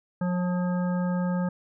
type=harmonic tone with a mistuned harmonic; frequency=179.5 Hz; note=F3; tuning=48 cents sharp; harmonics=1 / 3 / 5 / 7 / 9; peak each=-24 / -34 / -38 / -41 / -43 dBFS; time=0.21-1.49 s; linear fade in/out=5 ms; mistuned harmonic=5; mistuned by=-30 cents; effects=none